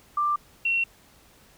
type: tone pair in turn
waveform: sine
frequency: 1183 / 2727 Hz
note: D6 / F7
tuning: +12 / -42 cents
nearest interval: octave + major second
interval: 1446 cents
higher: second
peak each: -21 dBFS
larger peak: neither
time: 0.17-0.36 / 0.65-0.84 s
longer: neither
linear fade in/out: 5 ms
effects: pink hiss -56 dBFS RMS until 1.57 s